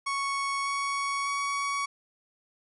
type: tone with pitch steps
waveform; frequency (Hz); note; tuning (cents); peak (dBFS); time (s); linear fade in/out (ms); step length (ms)
30% pulse; 1108.7 / 1115.8 / 1122.9; C#6 / C#6 / C#6; 0 / +11 / +22; -25; 0.06-1.86; 10; 600
effects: resampled to 24000 Hz